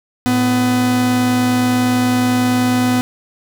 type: tone pair together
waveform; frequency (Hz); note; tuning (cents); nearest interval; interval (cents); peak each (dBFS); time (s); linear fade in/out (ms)
45% pulse; 109.8 / 250; A2 / B3; -3 / +21; octave + major second; 1424; -22 / -13; 0.26-3.01; 0
effects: none